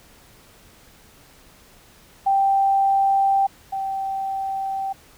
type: tone pair in turn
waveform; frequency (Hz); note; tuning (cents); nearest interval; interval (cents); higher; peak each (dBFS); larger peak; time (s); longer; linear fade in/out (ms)
sine; 784 / 777.2; G5 / G5; 0 / -15; unison; 15; first; -15 / -23; first; 2.26-3.47 / 3.72-4.93; neither; 10
effects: pink hiss -51 dBFS RMS until 5.17 s